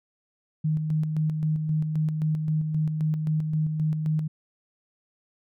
sine tone with tremolo, 155.3 Hz, D#3, 3 cents flat, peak -21 dBFS, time 0.64-4.28 s, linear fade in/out 10 ms, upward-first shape square, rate 3.8 Hz, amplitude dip 40%, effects none

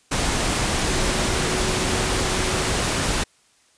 sine tone in noise, 370.8 Hz, F#4, 4 cents sharp, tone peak -30 dBFS, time 0.84-2.73 s, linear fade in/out 10 ms, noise pink, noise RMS -22 dBFS, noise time 0.11-3.24 s, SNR -11 dB, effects white hiss -59 dBFS RMS until 3.77 s + resampled to 22050 Hz

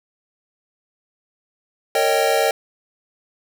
square chord, Eb dominant seventh, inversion second, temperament equal with one note detuned, 458.2 / 554.4 / 622.3 / 784 Hz, Bb4 / Db5 / Eb5 / G5, -30 / 0 / 0 / 0 cents, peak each -22 dBFS, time 1.95-2.51 s, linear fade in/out 2 ms, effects none

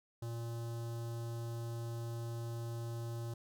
square tone with notch filter, 116.54 Hz, A#2, in tune, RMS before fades -41 dBFS, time 0.22-3.34 s, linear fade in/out 5 ms, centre 2200 Hz, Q 0.8, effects none

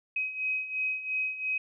sine beating tone pair, 2529 / 2531.9 Hz, D#7 / D#7, +28 / +30 cents, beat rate 2.9 Hz, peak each -35 / -30 dBFS, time 0.16-1.58 s, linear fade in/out 5 ms, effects none

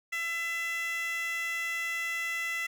15% pulse tone with high-pass filter, 670 Hz, E5, 28 cents sharp, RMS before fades -33 dBFS, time 0.12-2.67 s, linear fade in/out 10 ms, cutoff 2000 Hz, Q 3.2, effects none

